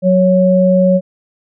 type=tone pair together; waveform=sine; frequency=184.84 / 554.4 Hz; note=F#3 / C#5; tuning=-1 / 0 cents; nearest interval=octave + perfect fifth; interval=1901 cents; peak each=-10 dBFS; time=0.02-1.01 s; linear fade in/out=50 ms; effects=none